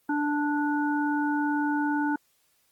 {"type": "harmonic tone", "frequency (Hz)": 293.7, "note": "D4", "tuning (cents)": 0, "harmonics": [1, 3, 5], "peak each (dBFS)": [-25, -30, -32], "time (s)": [0.09, 2.16], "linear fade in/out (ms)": 5, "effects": ["white hiss -68 dBFS RMS until 2.71 s", "Opus 24 kbps"]}